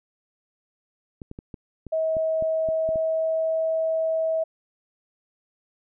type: clicks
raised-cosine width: 3 ms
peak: -24 dBFS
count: 10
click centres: 1.218 / 1.314 / 1.389 / 1.542 / 1.867 / 2.168 / 2.424 / 2.688 / 2.89 / 2.958 s
type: tone with pitch glide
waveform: sine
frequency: 640 to 644.8 Hz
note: D#5 to E5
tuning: +49 to -38 cents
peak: -21 dBFS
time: 1.92-4.44 s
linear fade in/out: 10 ms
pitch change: +13 cents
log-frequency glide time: 2.4-3.68 s
effects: none